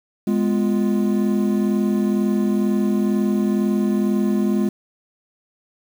triangle chord, F diminished, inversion first, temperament equal with one note detuned, 207.7 / 249.8 / 349.2 Hz, Ab3 / Cb4 / F4, 0 / +20 / 0 cents, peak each -16 / -22 / -22 dBFS, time 0.27-4.69 s, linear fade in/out 5 ms, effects 7-bit

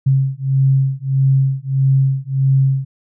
sine beating tone pair, 134 / 135.6 Hz, C3 / C#3, +42 / -38 cents, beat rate 1.6 Hz, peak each -15 dBFS, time 0.06-2.85 s, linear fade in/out 10 ms, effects none

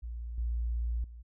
sine tone with level steps, 58.27 Hz, A#1, in tune, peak -36 / -29 / -44 dBFS, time 0.02-1.23 s, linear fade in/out 20 ms, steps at 0.38 / 1.04 s, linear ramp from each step 2 ms, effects none

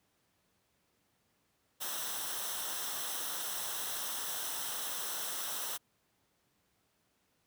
white noise with comb filter, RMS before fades -38 dBFS, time 1.8-5.78 s, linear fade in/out 20 ms, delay 0.43 ms, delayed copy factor -0.65, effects pink hiss -75 dBFS RMS until 7.46 s + high-pass 80 Hz 12 dB/octave

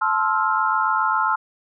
sine chord, F major seventh, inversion first, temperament just, 873.1 / 1047.7 / 1309.6 / 1396.9 Hz, A5 / C6 / E6 / F6, -14 / +2 / -12 / 0 cents, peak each -23 dBFS, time 0.01-1.36 s, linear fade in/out 10 ms, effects none

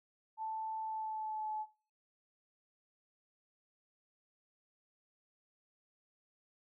sine tone with pitch glide, 880 to 860.4 Hz, A5 to A5, 0 to -39 cents, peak -37 dBFS, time 0.37-1.66 s, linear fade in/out 50 ms, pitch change -39 cents, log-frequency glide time 0.8-1.52 s, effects noise-tail reverb RT60 0.4 s tail -20 dB re dry

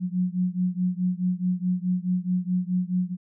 sine beating tone pair, 179.4 / 184.1 Hz, F3 / F#3, +47 / -8 cents, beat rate 4.7 Hz, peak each -25 / -26 dBFS, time 0-3.17 s, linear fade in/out 50 ms, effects none

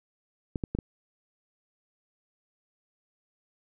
clicks, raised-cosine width 3 ms, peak -17 dBFS, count 4, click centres 0.558 / 0.638 / 0.75 / 0.788 s, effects none

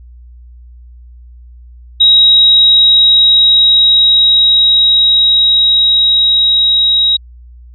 sine tone with level ramp, 3815 Hz, A#7, 39 cents sharp, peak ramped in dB -3 to -7 dBFS, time 2-7.17 s, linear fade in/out 10 ms, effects added 60 Hz sine -33 dBFS peak until 7.74 s

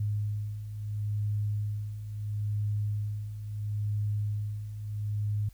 sine beating tone pair, 103.83 / 104.57 Hz, G#2 / G#2, 0 / +12 cents, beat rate 0.74 Hz, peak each -36 / -30 dBFS, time 0-5.49 s, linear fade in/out 5 ms, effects added 50 Hz sine -51 dBFS peak until 5.53 s + white hiss -65 dBFS RMS until 5.53 s

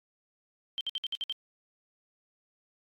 sine tone bursts, 3136 Hz, G7, in tune, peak -30 dBFS, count 7, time 0.78-1.324 s, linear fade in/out 0 ms, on 28 ms, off 58 ms, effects AAC 48 kbps

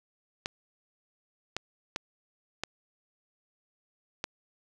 clicks, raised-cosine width 0.2 ms, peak -14 dBFS, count 5, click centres 0.459 / 1.566 / 1.961 / 2.636 / 4.241 s, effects none

